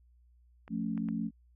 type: clicks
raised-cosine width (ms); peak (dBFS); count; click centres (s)
0.5; -34; 3; 0.679 / 0.977 / 1.087
type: chord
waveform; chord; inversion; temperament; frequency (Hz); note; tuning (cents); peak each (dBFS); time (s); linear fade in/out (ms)
sine; F augmented; none; equal; 174.61 / 220 / 277.2; F3 / A3 / C#4; 0 / 0 / 0; -37 / -33 / -38; 0.69-1.31; 50
effects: added 60 Hz sine -60 dBFS peak until 1.55 s